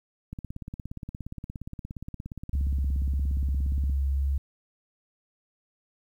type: click train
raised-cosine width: 5 ms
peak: -24 dBFS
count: 62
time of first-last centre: 0.33-3.897 s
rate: 17.1 Hz
type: tone with vibrato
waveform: sine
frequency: 68.7 Hz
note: C#2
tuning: 15 cents flat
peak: -23 dBFS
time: 2.53-4.38 s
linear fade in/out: 5 ms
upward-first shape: sine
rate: 1.8 Hz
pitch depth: 9 cents each way
effects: 10-bit